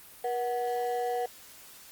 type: ring-modulated tone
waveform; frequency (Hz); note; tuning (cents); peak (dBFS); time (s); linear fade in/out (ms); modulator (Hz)
triangle; 610; D#5; -34; -23; 0.24-1.26; 5; 130
effects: white hiss -51 dBFS RMS until 1.91 s + Opus 32 kbps